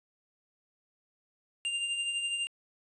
square tone with tremolo, 2794 Hz, F7, in tune, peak -29 dBFS, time 1.65-2.47 s, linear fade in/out 0 ms, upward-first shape triangle, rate 12 Hz, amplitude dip 50%, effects resampled to 24000 Hz + 11-bit

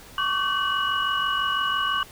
sine tone cluster, 1111 / 1157 / 1534 / 2925 Hz, C#6 / D6 / G6 / F#7, +4 / -26 / -38 / -21 cents, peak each -27 dBFS, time 0.18-2.03 s, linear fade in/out 2 ms, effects tanh soft clip ceiling -11 dBFS + pink hiss -46 dBFS RMS until 2.11 s

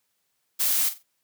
blue noise with echo, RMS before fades -23 dBFS, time 0.59-0.9 s, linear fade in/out 20 ms, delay 45 ms, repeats 3, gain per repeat -12 dB, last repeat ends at 1.035 s, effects white hiss -74 dBFS RMS until 1.23 s + high-pass 80 Hz 12 dB/octave

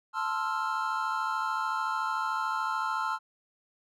triangle chord, F major seventh, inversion first, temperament equal with one note detuned, 880 / 1046.5 / 1318.5 / 1392.1 Hz, A5 / C6 / E6 / F6, 0 / 0 / 0 / -6 cents, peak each -32 dBFS, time 0.13-3.19 s, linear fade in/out 50 ms, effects none

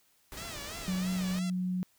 pink noise, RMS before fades -44 dBFS, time 0.32-1.39 s, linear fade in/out 0 ms
5% pulse tone with vibrato, 622.3 Hz, D#5, in tune, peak -30 dBFS, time 0.37-1.5 s, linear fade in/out 2 ms, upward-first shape sine, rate 3 Hz, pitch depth 160 cents each way
sine tone with pitch glide, 184.4 to 182.6 Hz, F#3 to F#3, -6 to -23 cents, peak -29 dBFS, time 0.88-1.83 s, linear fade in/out 0 ms, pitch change -17 cents, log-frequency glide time 1.27-1.44 s
effects white hiss -68 dBFS RMS until 1.98 s

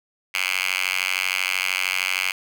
5% pulse tone with high-pass filter, 93 Hz, F#2, 9 cents sharp, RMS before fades -24 dBFS, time 0.34-2.32 s, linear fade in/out 5 ms, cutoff 2100 Hz, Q 5.4, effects none

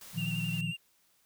white noise, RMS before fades -49 dBFS, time 0.01-0.61 s, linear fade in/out 2 ms
sine chord, Bb suspended fourth, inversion none, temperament just, 116.54 / 155.39 / 174.81 Hz, Bb2 / Eb3 / F3, 0 / -2 / +2 cents, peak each -38 / -35 / -35 dBFS, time 0.13-0.74 s, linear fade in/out 50 ms
triangle tone with vibrato, 2763 Hz, F7, 19 cents flat, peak -35 dBFS, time 0.17-0.77 s, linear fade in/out 20 ms, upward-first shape square, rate 11 Hz, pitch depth 23 cents each way
effects white hiss -69 dBFS RMS until 1.25 s

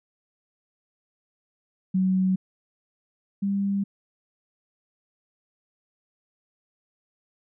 sine tone pair in turn, 187.4 / 198.54 Hz, F#3 / G3, +22 / +22 cents, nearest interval minor second, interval 100 cents, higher second, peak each -19 / -22 dBFS, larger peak first, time 1.94-2.36 / 3.42-3.84 s, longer neither, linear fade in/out 10 ms, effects none

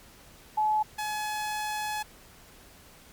sine / sawtooth tone pair in turn, 857 / 848.6 Hz, A5 / G#5, -46 / +37 cents, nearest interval unison, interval 17 cents, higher first, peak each -22 / -26 dBFS, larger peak first, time 0.57-0.83 / 0.98-2.03 s, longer second, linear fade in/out 10 ms, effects pink hiss -53 dBFS RMS until 3.12 s + MP3 96 kbps

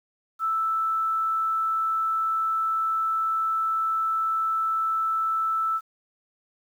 sine tone, 1319 Hz, E6, 1 cent sharp, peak -22 dBFS, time 0.39-5.81 s, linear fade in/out 50 ms, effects 9-bit

